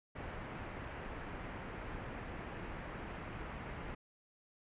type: low-pass noise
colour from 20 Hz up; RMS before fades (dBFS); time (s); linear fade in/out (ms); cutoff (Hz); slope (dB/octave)
pink; -45; 0.15-3.95; 10; 2400; 24
effects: resampled to 8000 Hz